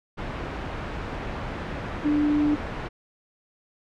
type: tone in noise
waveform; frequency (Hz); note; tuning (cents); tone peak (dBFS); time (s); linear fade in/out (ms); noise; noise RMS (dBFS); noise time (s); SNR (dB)
sine; 296.3; D4; +15; -19; 2.04-2.56; 20; pink; -31; 0.17-2.89; +9
effects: low-pass 2000 Hz 12 dB/octave

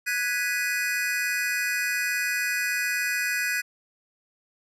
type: chord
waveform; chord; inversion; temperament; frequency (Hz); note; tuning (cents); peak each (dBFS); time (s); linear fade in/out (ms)
square; G# minor seventh; third; equal; 1480 / 1661.2 / 1975.5 / 2489; F#6 / G#6 / B6 / D#7; 0 / 0 / 0 / 0; -32 / -30 / -31 / -31; 0.06-3.62; 20
effects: resampled to 32000 Hz

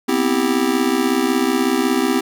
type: chord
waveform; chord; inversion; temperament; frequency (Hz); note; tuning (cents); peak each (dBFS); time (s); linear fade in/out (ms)
square; C major seventh; third; just; 245.3 / 261.6 / 327 / 392.4; B3 / C4 / E4 / G4; -12 / 0 / -14 / +2; -24 / -20 / -22 / -22; 0.08-2.21; 10
effects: none

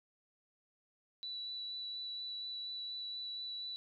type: tone with vibrato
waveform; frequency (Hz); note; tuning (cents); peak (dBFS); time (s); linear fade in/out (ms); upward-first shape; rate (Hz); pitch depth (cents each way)
sine; 3951; B7; 0; -40; 1.23-3.76; 0; sine; 4.2; 9
effects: none

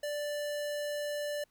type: tone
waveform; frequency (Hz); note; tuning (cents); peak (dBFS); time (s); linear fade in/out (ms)
square; 587.3; D5; 0; -34; 0.03-1.44; 5
effects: pink hiss -72 dBFS RMS until 1.5 s

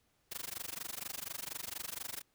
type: noise with amplitude modulation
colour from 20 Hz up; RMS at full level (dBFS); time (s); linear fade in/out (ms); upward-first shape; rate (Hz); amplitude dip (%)
white; -39; 0.31-2.22; 10; sine; 24.2; 100
effects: pink hiss -75 dBFS RMS until 2.34 s

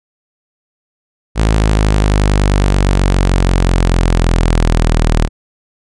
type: exponential sweep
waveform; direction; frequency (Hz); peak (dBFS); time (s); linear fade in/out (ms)
sawtooth; down; 54.4 to 38.89; -5; 1.35-5.29; 50
effects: resampled to 22050 Hz

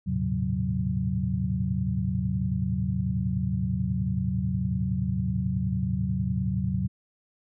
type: tone cluster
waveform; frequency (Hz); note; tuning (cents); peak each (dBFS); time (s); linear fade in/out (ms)
sine; 79.7 / 106.9 / 117.8 / 136.5 / 185.7; D#2 / A2 / A#2 / C#3 / F#3; +42 / -49 / +19 / -26 / +7; -32 / -32 / -33 / -31 / -28; 0.06-6.88; 20
effects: none

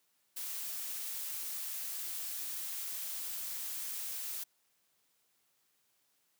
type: noise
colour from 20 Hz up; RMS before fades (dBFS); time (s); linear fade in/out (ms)
blue; -40; 0.36-4.44; 10
effects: white hiss -75 dBFS RMS until 6.39 s + high-pass 100 Hz 12 dB/octave

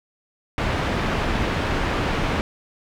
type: low-pass noise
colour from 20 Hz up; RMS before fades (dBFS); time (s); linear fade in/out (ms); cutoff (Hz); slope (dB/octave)
pink; -23; 0.58-2.41; 0; 2600; 12
effects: none

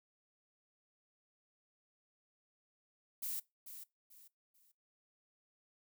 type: noise with echo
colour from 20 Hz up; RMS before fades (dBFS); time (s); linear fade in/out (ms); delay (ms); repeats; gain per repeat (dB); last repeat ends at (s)
violet; -40; 3.22-3.4; 10; 440; 3; -10; 4.72
effects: noise-tail reverb RT60 0.2 s tail -21 dB re dry

